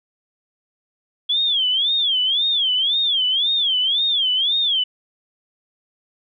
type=tone with vibrato; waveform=sine; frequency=3322 Hz; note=G#7; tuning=in tune; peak=-16 dBFS; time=1.29-4.84 s; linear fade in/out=10 ms; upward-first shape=sine; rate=1.9 Hz; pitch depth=190 cents each way; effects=none